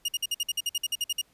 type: tone bursts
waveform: sawtooth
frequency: 2856 Hz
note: F7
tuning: 38 cents sharp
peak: -22 dBFS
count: 14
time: 0.05-1.215 s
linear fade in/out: 5 ms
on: 34 ms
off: 53 ms
effects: pink hiss -65 dBFS RMS until 1.33 s + resampled to 32000 Hz